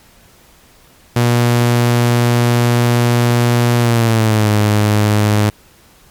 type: tone with pitch glide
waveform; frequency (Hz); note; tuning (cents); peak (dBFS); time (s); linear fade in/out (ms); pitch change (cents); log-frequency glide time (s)
sawtooth; 120 to 105.07; B2 to G#2; -49 to +21; -6; 1.16-5.5; 5; -230; 3.79-4.52
effects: pink hiss -47 dBFS RMS until 6.1 s + MP3 96 kbps